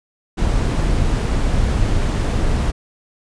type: noise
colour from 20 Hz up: brown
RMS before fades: -17 dBFS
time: 0.37-2.72 s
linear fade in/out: 20 ms
effects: resampled to 22050 Hz